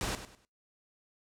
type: noise with echo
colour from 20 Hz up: pink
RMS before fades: -34 dBFS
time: 0.01-0.15 s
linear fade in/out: 0 ms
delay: 100 ms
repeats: 3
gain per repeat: -11 dB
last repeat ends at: 0.45 s
effects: noise-tail reverb RT60 0.2 s tail -20 dB re dry + low-pass 10000 Hz 12 dB/octave